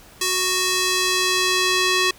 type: tone with band-pass filter sweep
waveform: square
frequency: 370 Hz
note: F#4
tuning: in tune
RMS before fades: -20 dBFS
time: 0.21-2.11 s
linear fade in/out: 5 ms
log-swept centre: 6700 to 3600 Hz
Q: 0.79
effects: pink hiss -47 dBFS RMS until 2.18 s